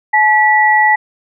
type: tone pair together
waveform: sine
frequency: 857 / 1949.6 Hz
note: A5 / B6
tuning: -46 / -23 cents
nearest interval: octave + major second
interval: 1423 cents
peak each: -10 dBFS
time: 0.13-0.96 s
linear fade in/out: 10 ms
effects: none